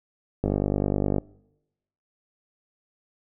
click train, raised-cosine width 2 ms, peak -10 dBFS, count 38, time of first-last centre 0.44-1.183 s, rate 49.8 Hz, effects noise-tail reverb RT60 0.9 s tail -24 dB re dry

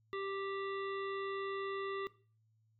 harmonic tone, 392 Hz, G4, in tune, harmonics 1 / 3 / 5 / 7 / 9 / 10, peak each -39 / -43 / -47 / -54 / -54 / -61 dBFS, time 0.13-2.07 s, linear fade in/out 0 ms, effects noise-tail reverb RT60 0.4 s tail -18 dB re dry + added 110 Hz sine -70 dBFS peak until 2.79 s

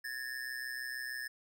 square ring-modulated tone, 1743 Hz, A6, 17 cents flat, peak -36 dBFS, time 0.04-1.28 s, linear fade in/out 10 ms, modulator 63.2 Hz, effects none

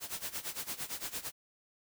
white noise with tremolo, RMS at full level -37 dBFS, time 0-1.32 s, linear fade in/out 50 ms, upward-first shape sine, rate 8.8 Hz, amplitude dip 85%, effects none

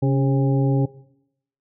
harmonic tone with a mistuned harmonic, 135 Hz, C#3, 45 cents flat, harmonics 1 / 2 / 3 / 4 / 6, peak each -17 / -23 / -27 / -29 / -33 dBFS, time 0.02-0.86 s, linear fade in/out 10 ms, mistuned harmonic 2, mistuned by +52 cents, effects noise-tail reverb RT60 0.8 s tail -20 dB re dry

